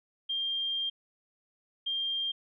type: tone bursts at uneven times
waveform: sine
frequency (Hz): 3195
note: G7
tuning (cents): +32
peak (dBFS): -29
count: 2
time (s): 0.29-0.9 / 1.86-2.32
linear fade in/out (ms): 10
effects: none